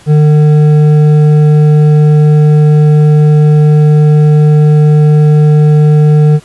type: tone with hard clipping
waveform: sine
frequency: 150.7 Hz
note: D3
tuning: 45 cents sharp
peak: -4 dBFS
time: 0.06-6.4 s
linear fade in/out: 50 ms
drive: 7 dB
effects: pink hiss -39 dBFS RMS until 6.44 s + resampled to 24000 Hz